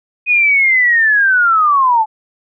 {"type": "linear sweep", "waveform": "sine", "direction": "down", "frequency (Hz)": [2500, 846], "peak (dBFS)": -8, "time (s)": [0.26, 2.06], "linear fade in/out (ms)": 50, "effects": []}